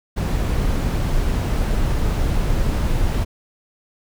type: noise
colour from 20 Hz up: brown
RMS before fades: -19 dBFS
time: 0.16-3.25 s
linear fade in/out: 20 ms
effects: none